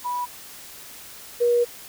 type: tone pair in turn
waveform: sine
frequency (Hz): 981 / 479.6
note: B5 / A#4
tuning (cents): -12 / +49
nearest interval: octave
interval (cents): 1239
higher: first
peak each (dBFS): -24 / -16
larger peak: second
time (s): 0.04-0.26 / 1.4-1.65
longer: second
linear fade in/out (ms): 20
effects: white hiss -42 dBFS RMS until 1.88 s